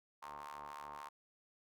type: ring-modulated tone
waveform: sawtooth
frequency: 73.42 Hz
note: D2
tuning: in tune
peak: -40 dBFS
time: 0.22-1.09 s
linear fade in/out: 10 ms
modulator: 993 Hz
effects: none